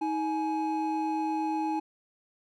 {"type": "tone pair together", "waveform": "triangle", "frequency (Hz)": [316.6, 841.6], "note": ["D#4", "G#5"], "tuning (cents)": [30, 23], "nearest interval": "octave + perfect fourth", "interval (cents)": 1693, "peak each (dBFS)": -28, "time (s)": [0.01, 1.8], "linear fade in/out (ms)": 10, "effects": []}